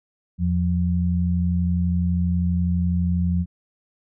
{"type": "tone pair together", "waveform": "sine", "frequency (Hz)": [84, 176.15], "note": ["E2", "F3"], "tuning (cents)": [33, 15], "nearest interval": "octave + minor second", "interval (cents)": 1282, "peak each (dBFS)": -21, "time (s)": [0.38, 3.46], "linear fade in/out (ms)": 50, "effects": []}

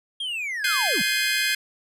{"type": "linear sweep", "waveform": "triangle", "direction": "down", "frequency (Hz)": [3284, 150], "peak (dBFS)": -25, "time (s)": [0.2, 1.02], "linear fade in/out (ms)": 5}
{"type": "chord", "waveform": "25% pulse", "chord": "Ab major seventh", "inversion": "third", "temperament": "equal with one note detuned", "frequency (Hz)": [1568, 1686.4, 2093, 2489], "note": ["G6", "Ab6", "C7", "Eb7"], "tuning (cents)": [0, 26, 0, 0], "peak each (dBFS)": -23, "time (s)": [0.64, 1.55], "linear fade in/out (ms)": 5}
{"effects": ["resampled to 32000 Hz"]}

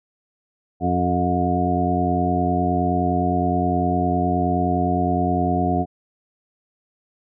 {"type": "harmonic tone with a mistuned harmonic", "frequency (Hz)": 89.7, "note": "F2", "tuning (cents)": 47, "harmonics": [1, 2, 3, 4, 5, 7, 8], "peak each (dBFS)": [-25, -24, -24, -28, -31, -31, -22], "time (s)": [0.8, 5.86], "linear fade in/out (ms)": 50, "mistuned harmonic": 5, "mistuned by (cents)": -33, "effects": []}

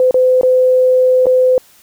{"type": "tone with dropouts", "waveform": "sine", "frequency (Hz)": 510, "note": "C5", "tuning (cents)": -44, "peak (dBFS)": -7, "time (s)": [0, 1.58], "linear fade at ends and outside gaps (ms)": 1, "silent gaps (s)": [[0.11, 0.143], [0.412, 0.432], [1.258, 1.267]], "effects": ["white hiss -47 dBFS RMS until 1.82 s"]}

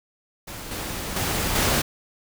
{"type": "noise with level steps", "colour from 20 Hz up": "pink", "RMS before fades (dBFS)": [-36, -31, -25, -21], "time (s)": [0.47, 1.82], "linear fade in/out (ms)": 10, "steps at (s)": [0.71, 1.16, 1.55], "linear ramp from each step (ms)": 5, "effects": []}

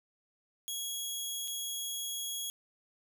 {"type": "tone with dropouts", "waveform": "15% pulse", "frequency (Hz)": 3322, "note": "G#7", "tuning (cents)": 0, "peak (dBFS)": -28, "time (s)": [0.68, 2.5], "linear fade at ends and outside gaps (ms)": 0, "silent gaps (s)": [1.476, 1.48], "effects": []}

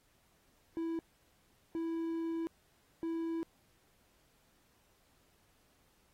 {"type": "tone bursts at uneven times", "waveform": "triangle", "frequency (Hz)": 329.6, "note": "E4", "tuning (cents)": 0, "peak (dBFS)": -32, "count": 3, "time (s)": [[0.77, 0.99], [1.75, 2.47], [3.03, 3.43]], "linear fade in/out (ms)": 0, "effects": ["pink hiss -71 dBFS RMS until 6.13 s", "AAC 48 kbps"]}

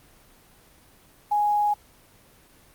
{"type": "tone with quantisation", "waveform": "sine", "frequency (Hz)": 830.6, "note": "G#5", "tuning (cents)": 0, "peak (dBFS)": -19, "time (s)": [1.31, 1.74], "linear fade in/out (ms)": 10, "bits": 8, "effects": ["pink hiss -55 dBFS RMS until 2.74 s", "Opus 24 kbps"]}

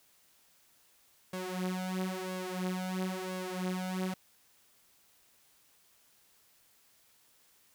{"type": "tone with flanger", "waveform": "sawtooth", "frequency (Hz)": 185, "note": "F#3", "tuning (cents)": 0, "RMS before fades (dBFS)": -36, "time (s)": [1.33, 4.14], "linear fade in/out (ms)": 5, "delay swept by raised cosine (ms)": [1.8, 6.8], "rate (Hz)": 0.99, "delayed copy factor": 0.9, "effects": ["white hiss -66 dBFS RMS until 7.74 s"]}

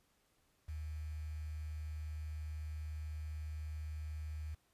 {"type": "tone with quantisation", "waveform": "sine", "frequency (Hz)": 77, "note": "D#2", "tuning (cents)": -17, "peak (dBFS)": -40, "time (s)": [0.68, 4.55], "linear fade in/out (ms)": 10, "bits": 10, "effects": ["pink hiss -75 dBFS RMS until 4.73 s", "resampled to 32000 Hz"]}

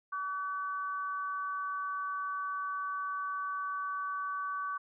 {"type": "tone pair together", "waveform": "sine", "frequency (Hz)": [1144.5, 1508], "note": ["D6", "F#6"], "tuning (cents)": [-45, 32], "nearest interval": "perfect fourth", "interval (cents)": 477, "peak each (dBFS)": [-34, -40], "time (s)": [0.12, 4.78], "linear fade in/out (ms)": 10, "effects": []}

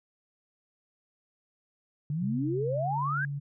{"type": "exponential sweep", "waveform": "sine", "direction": "up", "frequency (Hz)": [140.2, 1661.2], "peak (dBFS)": -28, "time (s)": [2.1, 3.25], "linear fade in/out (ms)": 2}
{"type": "tone with pitch glide", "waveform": "sine", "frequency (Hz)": [134.1, 141.99], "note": ["C3", "C#3"], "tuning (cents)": [43, 42], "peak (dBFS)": -31, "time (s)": [2.21, 3.4], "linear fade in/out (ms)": 20, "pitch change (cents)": 99, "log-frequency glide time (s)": [2.79, 2.89]}
{"effects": []}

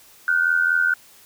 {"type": "tone pair together", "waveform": "sine", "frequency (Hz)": [1438.6, 1523], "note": ["F#6", "F#6"], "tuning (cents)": [-49, 50], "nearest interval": "minor second", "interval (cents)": 99, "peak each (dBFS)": -19, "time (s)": [0.28, 0.94], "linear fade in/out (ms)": 2, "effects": ["white hiss -50 dBFS RMS until 1.25 s"]}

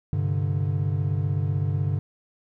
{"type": "chord", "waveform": "triangle", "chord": "G suspended fourth", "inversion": "none", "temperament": "equal with one note detuned", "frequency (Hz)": [99.31, 130.81, 146.83], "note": ["G2", "C3", "D3"], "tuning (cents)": [23, 0, 0], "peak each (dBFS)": [-23, -28, -24], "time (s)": [0.13, 1.99], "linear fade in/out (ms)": 0, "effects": []}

